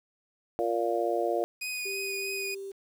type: harmonic tone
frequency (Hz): 116.54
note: A#2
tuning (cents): 0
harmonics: 3 / 4 / 5 / 6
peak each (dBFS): -31 / -31 / -31 / -31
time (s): 0.59-1.44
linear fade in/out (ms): 0
type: tone with vibrato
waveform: sawtooth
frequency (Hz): 2483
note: D#7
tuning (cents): -4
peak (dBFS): -29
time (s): 1.61-2.55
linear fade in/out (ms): 10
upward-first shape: triangle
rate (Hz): 3.2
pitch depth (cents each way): 16
type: tone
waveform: sine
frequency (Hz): 392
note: G4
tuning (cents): 0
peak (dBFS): -36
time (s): 1.85-2.72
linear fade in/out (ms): 10
effects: 9-bit